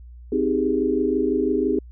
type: chord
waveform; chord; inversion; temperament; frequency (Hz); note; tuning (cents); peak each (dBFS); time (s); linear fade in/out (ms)
sine; Ab major seventh; first; just; 259.6 / 311.5 / 389.3 / 415.3; C4 / Eb4 / G4 / Ab4; -13 / +2 / -12 / 0; -24; 0.32-1.79; 5
effects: added 60 Hz sine -39 dBFS peak until 1.91 s